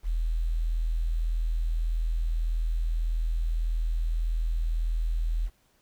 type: tone with quantisation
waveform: sine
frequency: 40.85 Hz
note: E1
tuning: 15 cents flat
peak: -24 dBFS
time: 0.03-5.5 s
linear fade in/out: 50 ms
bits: 9
effects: pink hiss -67 dBFS RMS until 5.81 s